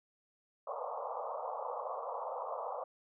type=band-pass noise; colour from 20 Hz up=pink; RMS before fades=-40 dBFS; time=0.67-2.84 s; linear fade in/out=5 ms; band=480 to 1200 Hz; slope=96 dB/octave; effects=none